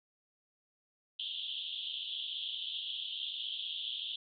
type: band-pass noise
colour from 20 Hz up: white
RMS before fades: -40 dBFS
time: 1.19-4.16 s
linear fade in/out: 5 ms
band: 3000 to 3600 Hz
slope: 96 dB/octave
effects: none